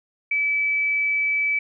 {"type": "tone", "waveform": "sine", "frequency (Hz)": 2301, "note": "D7", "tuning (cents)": -36, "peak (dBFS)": -19, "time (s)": [0.31, 1.59], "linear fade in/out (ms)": 5, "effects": []}